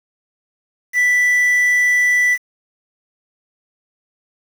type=tone with quantisation; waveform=triangle; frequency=1975.5 Hz; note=B6; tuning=in tune; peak=-10 dBFS; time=0.93-2.38 s; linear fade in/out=50 ms; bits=6; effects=none